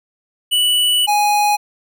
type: tone pair in turn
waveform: square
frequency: 2959 / 830.3 Hz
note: F#7 / G#5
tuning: -1 / -1 cents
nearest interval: octave + minor seventh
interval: 2200 cents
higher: first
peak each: -13 dBFS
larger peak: neither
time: 0.51-1.07 / 1.07-1.57 s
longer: first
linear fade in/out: 20 ms
effects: none